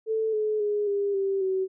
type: tone with pitch steps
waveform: sine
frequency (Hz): 441.4 / 428.1 / 415.2 / 402.7 / 390.5 / 378.8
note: A4 / A4 / G#4 / G4 / G4 / F#4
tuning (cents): +5 / -47 / 0 / +47 / -7 / +41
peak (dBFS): -23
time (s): 0.06-1.68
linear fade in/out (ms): 50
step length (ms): 270
effects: none